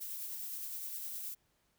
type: noise with tremolo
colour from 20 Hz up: violet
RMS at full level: -41 dBFS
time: 0-1.35 s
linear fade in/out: 20 ms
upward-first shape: sine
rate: 9.7 Hz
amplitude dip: 25%
effects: pink hiss -75 dBFS RMS until 1.78 s